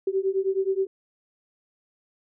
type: beating tone pair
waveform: sine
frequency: 380.4 / 389.9 Hz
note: F#4 / G4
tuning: +48 / -9 cents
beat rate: 9.5 Hz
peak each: -25 dBFS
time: 0.07-0.87 s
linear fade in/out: 5 ms
effects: none